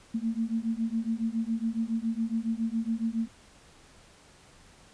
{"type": "beating tone pair", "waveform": "sine", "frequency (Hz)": [223, 230.2], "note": ["A3", "A#3"], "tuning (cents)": [23, -22], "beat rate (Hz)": 7.2, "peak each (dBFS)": [-30, -30], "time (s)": [0.14, 3.28], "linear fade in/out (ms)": 10, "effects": ["pink hiss -56 dBFS RMS until 4.93 s", "resampled to 22050 Hz"]}